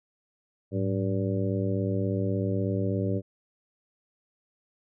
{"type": "harmonic tone with a mistuned harmonic", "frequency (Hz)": 96.5, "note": "G2", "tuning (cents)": -27, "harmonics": [1, 2, 3, 4, 5, 6], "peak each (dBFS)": [-28, -31, -33, -34, -35, -36], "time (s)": [0.71, 3.22], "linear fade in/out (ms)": 50, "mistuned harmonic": 1, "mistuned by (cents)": 150, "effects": []}